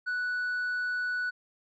sine tone with tanh clipping, 1480 Hz, F#6, in tune, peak -29 dBFS, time 0.06-1.31 s, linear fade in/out 20 ms, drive 2 dB, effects none

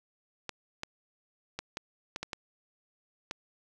clicks, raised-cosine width 0.2 ms, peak -18 dBFS, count 8, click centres 0.493 / 0.834 / 1.59 / 1.771 / 2.161 / 2.23 / 2.332 / 3.311 s, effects none

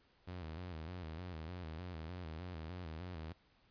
sawtooth tone with vibrato, 84.6 Hz, E2, 45 cents sharp, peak -40 dBFS, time 0.27-3.33 s, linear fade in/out 10 ms, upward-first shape square, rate 3.3 Hz, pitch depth 110 cents each way, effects pink hiss -71 dBFS RMS until 3.7 s + resampled to 11025 Hz

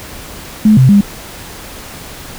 sine tone with pitch steps, 214.7 / 130.1 / 202.3 Hz, A3 / C3 / G#3, -42 / -9 / -45 cents, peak -3 dBFS, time 0.65-1.01 s, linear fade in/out 5 ms, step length 120 ms, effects pink hiss -30 dBFS RMS until 2.38 s

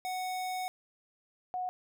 square / sine tone pair in turn, 740 / 732.3 Hz, F#5 / F#5, 0 / -18 cents, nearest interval unison, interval 18 cents, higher first, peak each -34 / -32 dBFS, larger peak second, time 0.05-0.68 / 1.54-1.69 s, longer first, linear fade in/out 0 ms, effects none

